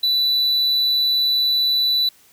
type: tone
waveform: triangle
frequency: 3971 Hz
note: B7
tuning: 9 cents sharp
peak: -14 dBFS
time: 0.03-2.09 s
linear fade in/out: 5 ms
effects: white hiss -53 dBFS RMS until 2.32 s